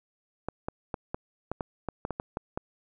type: clicks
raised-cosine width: 1 ms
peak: -17 dBFS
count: 12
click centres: 0.486 / 0.685 / 0.942 / 1.145 / 1.516 / 1.608 / 1.887 / 2.051 / 2.107 / 2.199 / 2.371 / 2.575 s
effects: none